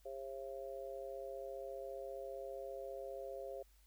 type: harmonic tone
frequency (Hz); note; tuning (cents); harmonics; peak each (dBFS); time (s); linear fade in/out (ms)
134.9; C#3; -47; 3 / 4 / 5; -49 / -46 / -50; 0.05-3.63; 10
effects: added 50 Hz sine -65 dBFS peak until 3.86 s + white hiss -73 dBFS RMS until 3.86 s